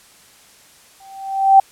sine tone with exponential growth, 778 Hz, G5, 13 cents flat, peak -3 dBFS, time 1-1.6 s, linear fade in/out 5 ms, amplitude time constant 130 ms, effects white hiss -48 dBFS RMS until 1.71 s + low-pass 11000 Hz 12 dB/octave

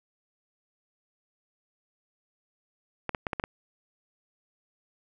clicks, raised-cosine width 0.5 ms, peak -14 dBFS, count 6, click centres 3.093 / 3.148 / 3.268 / 3.332 / 3.398 / 3.439 s, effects none

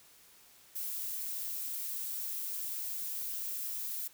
violet noise, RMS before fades -38 dBFS, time 0.75-4.08 s, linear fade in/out 10 ms, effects white hiss -60 dBFS RMS until 4.13 s

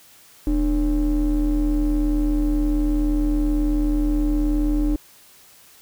triangle ring-modulated tone, 129.6 Hz, C3, 16 cents flat, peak -12 dBFS, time 0.47-4.96 s, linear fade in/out 2 ms, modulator 169 Hz, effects white hiss -50 dBFS RMS until 5.81 s

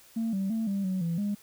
sine tone with pitch steps, 226.5 / 193.6 / 223.6 / 197.7 / 187.1 / 168.1 / 204.4 Hz, A#3 / G3 / A3 / G3 / F#3 / E3 / G#3, -50 / -21 / +28 / +15 / +20 / +34 / -27 cents, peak -25 dBFS, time 0.16-1.35 s, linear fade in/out 10 ms, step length 170 ms, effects tanh soft clip ceiling -24 dBFS + white hiss -56 dBFS RMS until 1.42 s

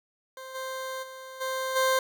20% pulse tone with level steps, 523.3 Hz, C5, in tune, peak -35 / -28 / -36 / -24 / -17 dBFS, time 0.37-1.99 s, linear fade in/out 2 ms, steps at 0.54 / 1.02 / 1.4 / 1.75 s, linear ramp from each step 20 ms, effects none

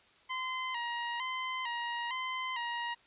20% pulse tone with vibrato, 987.8 Hz, B5, in tune, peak -29 dBFS, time 0.29-2.95 s, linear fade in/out 20 ms, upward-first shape square, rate 1.1 Hz, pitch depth 73 cents each way, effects white hiss -63 dBFS RMS until 3.06 s + resampled to 8000 Hz

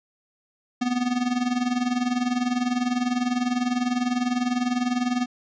square tone with tremolo, 246.9 Hz, B3, in tune, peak -20 dBFS, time 0.81-5.26 s, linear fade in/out 10 ms, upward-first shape sine, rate 20 Hz, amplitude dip 70%, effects resampled to 16000 Hz

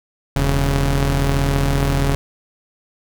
sawtooth tone pair together, 41.2 / 138.59 Hz, E1 / C#3, 0 / 0 cents, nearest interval octave + major sixth, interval 2100 cents, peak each -14 dBFS, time 0.36-2.15 s, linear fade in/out 0 ms, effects none

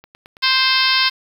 click train, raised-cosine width 0.3 ms, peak -25 dBFS, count 4, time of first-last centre 0.04-0.369 s, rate 9.13 Hz
harmonic tone, 523.3 Hz, C5, in tune, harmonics 2 / 3 / 4 / 5 / 6 / 7 / 8 / 9 / 10, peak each -22 / -22 / -22 / -22 / -22 / -22 / -22 / -22 / -22 dBFS, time 0.42-1.1 s, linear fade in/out 20 ms
effects 7-bit

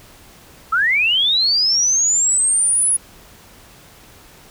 sine linear sweep, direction up, 1267 to 10500 Hz, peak -13 dBFS, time 0.72-2.97 s, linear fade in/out 10 ms, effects pink hiss -45 dBFS RMS until 4.5 s

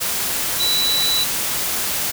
sine tone in noise, 3951 Hz, B7, in tune, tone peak -17 dBFS, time 0.59-1.25 s, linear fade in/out 20 ms, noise white, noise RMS -22 dBFS, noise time 0-2.12 s, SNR +2 dB, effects none

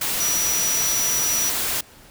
sine tone in noise, 5850 Hz, F#8, 21 cents flat, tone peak -21 dBFS, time 0.2-1.5 s, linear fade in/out 5 ms, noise white, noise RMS -24 dBFS, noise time 0.01-1.81 s, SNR 0 dB, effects pink hiss -48 dBFS RMS until 2.1 s

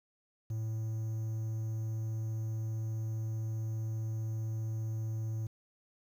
triangle tone with quantisation, 110.6 Hz, A2, 9 cents sharp, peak -31 dBFS, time 0.5-5.47 s, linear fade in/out 5 ms, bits 10, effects none

